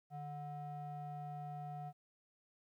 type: ring-modulated tone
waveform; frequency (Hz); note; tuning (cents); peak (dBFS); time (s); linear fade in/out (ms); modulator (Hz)
triangle; 290; D4; -22; -38; 0.1-1.93; 50; 440
effects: 13-bit